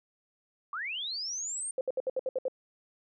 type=linear sweep; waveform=sine; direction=up; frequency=1100 to 8870 Hz; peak=-33 dBFS; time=0.73-1.71 s; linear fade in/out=2 ms
type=tone bursts; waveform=sine; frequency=520 Hz; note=C5; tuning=11 cents flat; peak=-27 dBFS; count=8; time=1.78-2.482 s; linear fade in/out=2 ms; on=30 ms; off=66 ms
effects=none